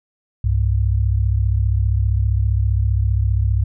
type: tone pair together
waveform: sine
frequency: 65.41 / 100.54 Hz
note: C2 / G2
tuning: 0 / +44 cents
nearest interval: perfect fifth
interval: 744 cents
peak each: -17 dBFS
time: 0.44-3.64 s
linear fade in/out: 5 ms
effects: none